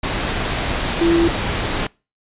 sine tone in noise, 336.7 Hz, E4, 37 cents sharp, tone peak -12 dBFS, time 1.01-1.28 s, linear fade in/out 5 ms, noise pink, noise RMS -21 dBFS, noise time 0.03-1.87 s, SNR +6 dB, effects noise-tail reverb RT60 0.3 s tail -25 dB re dry + resampled to 8000 Hz

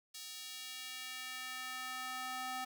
square tone with high-pass filter sweep, 256.2 Hz, C4, 36 cents flat, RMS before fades -44 dBFS, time 0.14-2.65 s, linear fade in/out 10 ms, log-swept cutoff 4300 to 810 Hz, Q 1.2, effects none

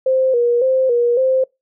sine tone with vibrato, 499.7 Hz, B4, 20 cents sharp, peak -12 dBFS, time 0.06-1.44 s, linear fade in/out 5 ms, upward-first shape square, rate 1.8 Hz, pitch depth 77 cents each way, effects noise-tail reverb RT60 0.2 s tail -25 dB re dry

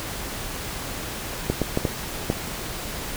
clicks, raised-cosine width 2 ms, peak -7 dBFS, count 5, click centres 1.5 / 1.617 / 1.774 / 1.852 / 2.301 s, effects pink hiss -32 dBFS RMS until 3.16 s

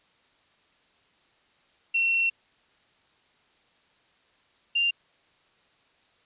sine tone pair in turn, 2717 / 2787 Hz, F7 / F7, -48 / -4 cents, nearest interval unison, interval 44 cents, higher second, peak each -21 dBFS, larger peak neither, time 1.94-2.3 / 4.75-4.91 s, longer first, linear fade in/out 10 ms, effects white hiss -64 dBFS RMS until 6.25 s + resampled to 8000 Hz

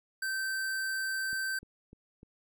square tone, 1552 Hz, G6, 18 cents flat, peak -32 dBFS, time 0.22-1.59 s, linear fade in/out 5 ms
click train, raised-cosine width 3 ms, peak -38 dBFS, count 4, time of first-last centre 1.33-2.231 s, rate 3.33 Hz
effects none

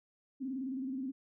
sine tone with vibrato, 263.3 Hz, C4, 11 cents sharp, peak -35 dBFS, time 0.4-1.12 s, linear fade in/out 20 ms, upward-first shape square, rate 19 Hz, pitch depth 72 cents each way, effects none

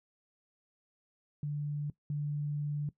sine tone pair in turn, 146.83 / 146.83 Hz, D3 / D3, 0 / 0 cents, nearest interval unison, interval 0 cents, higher neither, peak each -32 / -31 dBFS, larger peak second, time 1.43-1.9 / 2.1-2.89 s, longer second, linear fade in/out 2 ms, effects noise-tail reverb RT60 0.1 s tail -18 dB re dry

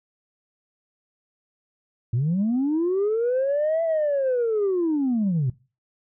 sine linear two-way sweep, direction up then down, 110 to 668 to 119.4 Hz, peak -18 dBFS, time 2.13-5.5 s, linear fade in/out 5 ms, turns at 3.83 s, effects noise-tail reverb RT60 0.3 s tail -19 dB re dry + tanh soft clip ceiling -17 dBFS

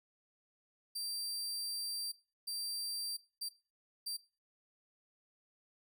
sawtooth tone bursts at uneven times, 4700 Hz, D8, 1 cent sharp, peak -35 dBFS, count 4, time 0.95-2.12 / 2.47-3.17 / 3.41-3.49 / 4.06-4.17 s, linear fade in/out 10 ms, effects noise-tail reverb RT60 0.3 s tail -17 dB re dry

